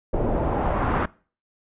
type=noise with low-pass filter sweep; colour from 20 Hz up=pink; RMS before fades=-23 dBFS; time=0.13-1.06 s; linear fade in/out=10 ms; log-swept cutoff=550 to 1400 Hz; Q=1.6; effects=noise-tail reverb RT60 0.4 s tail -22 dB re dry + resampled to 8000 Hz